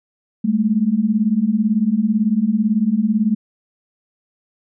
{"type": "beating tone pair", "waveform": "sine", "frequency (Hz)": [203.2, 221.2], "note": ["G#3", "A3"], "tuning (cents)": [-38, 9], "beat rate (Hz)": 18, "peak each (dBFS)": [-18, -16], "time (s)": [0.44, 3.35], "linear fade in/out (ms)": 10, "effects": []}